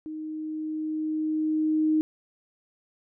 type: tone with level ramp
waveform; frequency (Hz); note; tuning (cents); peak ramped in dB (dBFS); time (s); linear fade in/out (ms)
sine; 311.1; D#4; 0; -33 to -19; 0.06-2.01; 0
effects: none